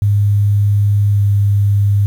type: tone with pitch glide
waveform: sine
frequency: 102.2 to 101.2 Hz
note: G#2 to G#2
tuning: -27 to -44 cents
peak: -9 dBFS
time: 0.02-2.06 s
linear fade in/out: 0 ms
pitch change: -17 cents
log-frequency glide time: 1.1-1.22 s
effects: 7-bit